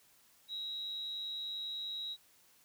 sine tone with amplitude modulation, 3850 Hz, B7, 45 cents flat, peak -36 dBFS, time 0.48-2.17 s, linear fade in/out 50 ms, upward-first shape sine, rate 203 Hz, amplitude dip 40%, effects white hiss -66 dBFS RMS until 2.64 s

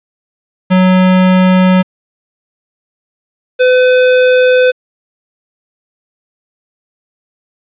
square tone pair in turn, 185 / 505.4 Hz, F#3 / B4, 0 / +40 cents, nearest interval octave + perfect fourth, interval 1740 cents, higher second, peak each -6 dBFS, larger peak neither, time 0.7-1.83 / 3.59-4.72 s, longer neither, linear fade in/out 20 ms, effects resampled to 8000 Hz + 7-bit

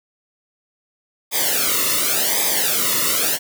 white noise with flanger, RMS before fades -19 dBFS, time 1.31-3.39 s, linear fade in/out 50 ms, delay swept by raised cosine 0.7 to 1.28 ms, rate 0.9 Hz, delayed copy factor -1, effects none

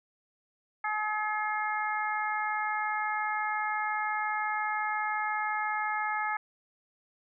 harmonic tone, 425.7 Hz, G#4, 43 cents sharp, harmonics 2 / 3 / 4 / 5, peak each -32 / -34 / -35 / -36 dBFS, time 0.84-6.37 s, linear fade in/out 5 ms, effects none

